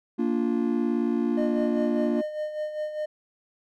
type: chord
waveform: triangle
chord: Bb major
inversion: none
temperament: just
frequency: 233.1 / 291.4 / 349.6 Hz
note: Bb3 / D4 / F4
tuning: 0 / -13 / +2 cents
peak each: -23 / -25 / -26 dBFS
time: 0.18-2.22 s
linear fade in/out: 20 ms
type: tone with tremolo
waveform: triangle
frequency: 609 Hz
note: D#5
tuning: 37 cents flat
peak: -24 dBFS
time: 1.37-3.06 s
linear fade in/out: 10 ms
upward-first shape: sine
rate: 5 Hz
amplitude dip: 60%
effects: tanh soft clip ceiling -12 dBFS